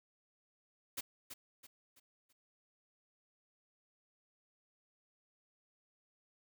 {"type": "noise with echo", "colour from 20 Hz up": "white", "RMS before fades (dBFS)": -40, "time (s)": [0.97, 1.01], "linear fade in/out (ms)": 10, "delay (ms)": 330, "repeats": 4, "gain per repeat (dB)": -8, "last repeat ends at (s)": 2.33, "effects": []}